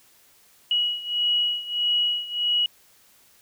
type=beating tone pair; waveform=sine; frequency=2913 / 2914.6 Hz; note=F#7 / F#7; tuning=-28 / -27 cents; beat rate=1.6 Hz; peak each=-23 / -26 dBFS; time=0.71-2.66 s; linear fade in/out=2 ms; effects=white hiss -57 dBFS RMS until 3.41 s